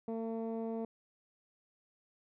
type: tone with low-pass filter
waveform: 15% pulse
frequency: 226 Hz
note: A3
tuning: 47 cents sharp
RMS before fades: -38 dBFS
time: 0.08-0.85 s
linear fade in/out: 2 ms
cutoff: 530 Hz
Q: 0.86
effects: none